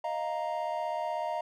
triangle chord, Eb suspended second, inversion none, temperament equal, 622.3 / 698.5 / 932.3 Hz, Eb5 / F5 / Bb5, 0 / 0 / 0 cents, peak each -33 dBFS, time 0.04-1.41 s, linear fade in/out 5 ms, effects none

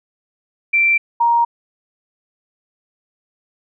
sine tone pair in turn, 2349 / 938.7 Hz, D7 / A#5, 0 / +12 cents, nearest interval octave + major third, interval 1588 cents, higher first, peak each -11 dBFS, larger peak neither, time 0.73-0.98 / 1.2-1.45 s, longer neither, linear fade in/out 10 ms, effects none

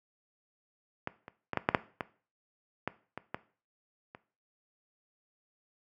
clicks, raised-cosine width 0.5 ms, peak -18 / -29 / -17 / -12 / -8 / -6 / -17 / -16 / -23 / -18 / -30 dBFS, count 11, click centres 1.074 / 1.281 / 1.533 / 1.573 / 1.689 / 1.748 / 2.008 / 2.876 / 3.176 / 3.345 / 4.149 s, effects noise-tail reverb RT60 0.4 s tail -17 dB re dry + high-pass 100 Hz 12 dB/octave

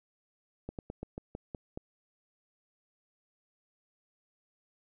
slowing click train, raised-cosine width 2 ms, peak -25 dBFS, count 8, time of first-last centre 0.69-1.775 s, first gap 98 ms, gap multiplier 1.15, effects none

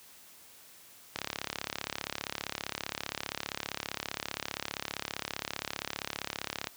click train, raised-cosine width 0.2 ms, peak -15 dBFS, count 195, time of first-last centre 1.16-6.671 s, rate 35.2 Hz, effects white hiss -55 dBFS RMS until 6.76 s + high-pass 60 Hz 12 dB/octave

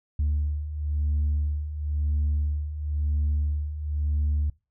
sine beating tone pair, 73.42 / 74.4 Hz, D2 / D2, 0 / +23 cents, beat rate 0.98 Hz, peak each -28 / -23 dBFS, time 0.19-4.5 s, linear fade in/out 5 ms, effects noise-tail reverb RT60 0.3 s tail -25 dB re dry + tanh soft clip ceiling -19 dBFS

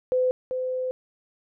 sine tone pair in turn, 508 / 511.2 Hz, B4 / C5, +49 / -40 cents, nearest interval unison, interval 11 cents, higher second, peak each -19 / -25 dBFS, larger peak first, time 0.12-0.31 / 0.51-0.91 s, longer second, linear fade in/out 0 ms, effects none

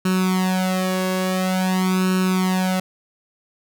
sawtooth tone with flanger, 186 Hz, F#3, 9 cents sharp, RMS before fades -20 dBFS, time 0.05-2.8 s, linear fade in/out 5 ms, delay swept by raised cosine 0.73 to 1.83 ms, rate 0.48 Hz, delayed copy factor +0.9, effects none

